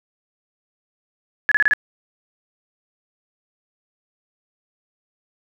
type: tone bursts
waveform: sine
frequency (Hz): 1703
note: G#6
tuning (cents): +43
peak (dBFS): -12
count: 5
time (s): 1.49-1.735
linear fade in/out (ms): 0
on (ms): 25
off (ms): 30
effects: none